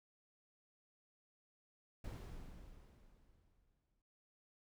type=noise with exponential decay; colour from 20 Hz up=brown; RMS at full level=-44 dBFS; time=2.04-4.02 s; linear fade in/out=5 ms; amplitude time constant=430 ms; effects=none